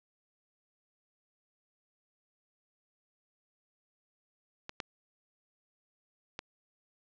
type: clicks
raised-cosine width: 0.2 ms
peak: -22 / -17 / -20 dBFS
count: 3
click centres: 4.694 / 4.802 / 6.391 s
effects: low-pass 5000 Hz 12 dB/octave